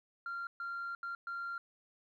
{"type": "tone bursts at uneven times", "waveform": "sine", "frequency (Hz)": 1385, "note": "F6", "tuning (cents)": -15, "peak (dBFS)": -36, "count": 4, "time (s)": [[0.26, 0.47], [0.6, 0.95], [1.03, 1.15], [1.27, 1.58]], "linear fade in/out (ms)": 2, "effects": ["tanh soft clip ceiling -35 dBFS", "13-bit"]}